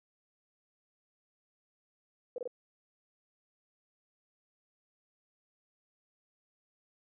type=tone bursts; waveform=sine; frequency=492.6 Hz; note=B4; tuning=5 cents flat; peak=-34 dBFS; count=3; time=2.36-2.476 s; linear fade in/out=2 ms; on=22 ms; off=25 ms; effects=none